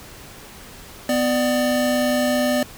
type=tone pair together; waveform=square; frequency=249.6 / 595 Hz; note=B3 / D5; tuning=+19 / +22 cents; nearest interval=octave + minor third; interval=1503 cents; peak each=-21 dBFS; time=1.09-2.63 s; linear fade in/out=2 ms; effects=pink hiss -41 dBFS RMS until 2.77 s